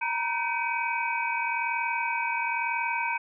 sine tone cluster, 928 / 969 / 1536 / 2284 / 2511 Hz, A#5 / B5 / G6 / D7 / D#7, -8 / -33 / -36 / -49 / +15 cents, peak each -30 / -35 / -34 / -32 / -33 dBFS, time 0.01-3.18 s, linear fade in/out 10 ms, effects none

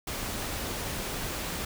pink noise, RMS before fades -34 dBFS, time 0.07-1.65 s, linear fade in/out 5 ms, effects none

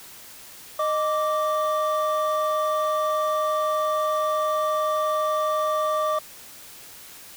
triangle tone pair together, 618.3 / 1170 Hz, D#5 / D6, -11 / -7 cents, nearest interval major seventh, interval 1104 cents, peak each -22 dBFS, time 0.79-6.19 s, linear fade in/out 5 ms, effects white hiss -44 dBFS RMS until 7.36 s

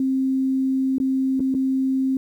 sine tone with dropouts, 264.6 Hz, C4, 20 cents sharp, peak -18 dBFS, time 0-2.17 s, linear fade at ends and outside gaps 2 ms, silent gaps 0.983-1 / 1.396-1.403 / 1.542-1.548 s, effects 9-bit

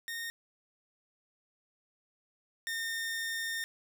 sawtooth tone pair in turn, 1843 / 1823.9 Hz, A#6 / A#6, -20 / -38 cents, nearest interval unison, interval 18 cents, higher first, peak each -33 / -30 dBFS, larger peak second, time 0.08-0.3 / 2.67-3.64 s, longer second, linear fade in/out 0 ms, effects none

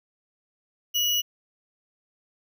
sine tone with sample-and-hold, 2916 Hz, F#7, 26 cents flat, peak -21 dBFS, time 0.94-1.22 s, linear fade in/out 20 ms, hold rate 8820 Hz, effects none

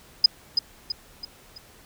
sine tone with echo, 5000 Hz, D#8, 8 cents sharp, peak -9 dBFS, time 0.24-0.26 s, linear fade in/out 5 ms, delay 330 ms, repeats 4, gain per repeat -7 dB, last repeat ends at 1.58 s, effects pink hiss -52 dBFS RMS until 1.85 s

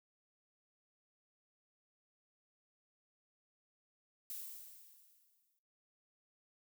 violet noise with exponential decay, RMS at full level -43 dBFS, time 4.3-5.59 s, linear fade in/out 1 ms, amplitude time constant 280 ms, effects noise-tail reverb RT60 0.5 s tail -19 dB re dry

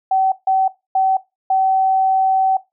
sine tone bursts at uneven times, 764 Hz, G5, 45 cents flat, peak -12 dBFS, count 4, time 0.11-0.32 / 0.47-0.68 / 0.95-1.17 / 1.5-2.57 s, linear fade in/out 5 ms, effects noise-tail reverb RT60 0.2 s tail -17 dB re dry

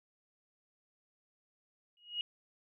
sine tone with exponential growth, 2886 Hz, F#7, 44 cents flat, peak -30 dBFS, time 1.97-2.21 s, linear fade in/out 1 ms, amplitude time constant 52 ms, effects none

